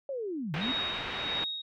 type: linear two-way sweep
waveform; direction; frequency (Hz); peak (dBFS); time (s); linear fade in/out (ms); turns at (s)
sine; down then up; 569 to 138.59 to 276.3; -32; 0.09-0.72; 2; 0.54
type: low-pass noise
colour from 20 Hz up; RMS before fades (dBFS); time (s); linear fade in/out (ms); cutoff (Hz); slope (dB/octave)
white; -37; 0.54-1.44; 0; 2900; 24
type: tone with tremolo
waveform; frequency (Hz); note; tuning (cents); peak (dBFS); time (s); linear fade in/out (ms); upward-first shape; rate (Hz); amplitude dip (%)
sine; 3759; A#7; +14; -29; 0.61-1.62; 10; triangle; 1.6; 85
effects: none